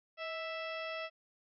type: harmonic tone with a mistuned harmonic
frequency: 659.3 Hz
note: E5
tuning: in tune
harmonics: 1 / 2 / 3 / 4 / 5 / 6 / 7 / 8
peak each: -41 / -45 / -46 / -45 / -50 / -60 / -59 / -54 dBFS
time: 0.17-1.1 s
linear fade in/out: 50 ms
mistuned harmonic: 1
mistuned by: -49 cents
effects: none